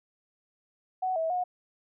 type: tone with pitch steps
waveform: sine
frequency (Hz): 745 / 648 / 724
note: F#5 / E5 / F#5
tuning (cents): +12 / -30 / -38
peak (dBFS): -26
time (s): 1.02-1.44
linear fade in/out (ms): 10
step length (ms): 140
effects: none